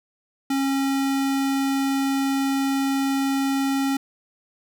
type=tone; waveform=square; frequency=272.6 Hz; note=C#4; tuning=29 cents flat; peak=-21 dBFS; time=0.5-3.97 s; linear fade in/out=5 ms; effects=none